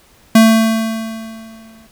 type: tone with exponential decay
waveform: square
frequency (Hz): 223.3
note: A3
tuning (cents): +26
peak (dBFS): -4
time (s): 0.35-1.87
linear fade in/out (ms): 5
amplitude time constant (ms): 330
effects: pink hiss -49 dBFS RMS until 1.91 s